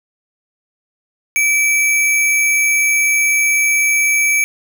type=tone with sample-and-hold; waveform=sine; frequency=2312 Hz; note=D7; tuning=28 cents flat; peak=-11 dBFS; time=1.36-4.44 s; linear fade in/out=0 ms; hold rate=8820 Hz; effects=none